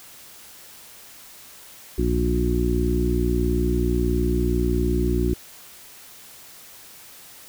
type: harmonic tone with a mistuned harmonic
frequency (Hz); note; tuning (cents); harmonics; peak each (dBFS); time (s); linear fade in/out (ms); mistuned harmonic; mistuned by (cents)
60; B1; -49; 1 / 2 / 3 / 4 / 5 / 6; -22 / -30 / -28 / -29 / -27 / -25; 1.98-5.34; 5; 1; +43
effects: white hiss -45 dBFS RMS until 7.48 s